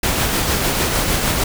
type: noise with tremolo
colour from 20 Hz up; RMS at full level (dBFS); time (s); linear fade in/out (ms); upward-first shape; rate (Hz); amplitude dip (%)
pink; -17; 0.03-1.44; 5; sine; 6.6; 30
effects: none